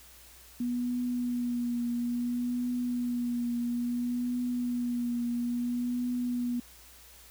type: tone with vibrato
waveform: sine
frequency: 242.5 Hz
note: B3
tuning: 31 cents flat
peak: -28 dBFS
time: 0.6-6.6 s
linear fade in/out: 5 ms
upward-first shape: triangle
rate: 0.59 Hz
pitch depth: 28 cents each way
effects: added 60 Hz sine -58 dBFS peak until 7.3 s + white hiss -54 dBFS RMS until 7.3 s